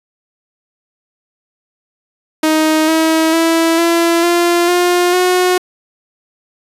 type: tone with pitch steps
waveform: sawtooth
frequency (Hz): 313.1 / 321 / 329 / 337.3 / 345.8 / 354.5 / 363.4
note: D#4 / E4 / E4 / E4 / F4 / F4 / F#4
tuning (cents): +11 / -46 / -3 / +40 / -17 / +26 / -31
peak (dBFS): -6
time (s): 2.43-5.58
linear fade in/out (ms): 5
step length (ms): 450
effects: resampled to 32000 Hz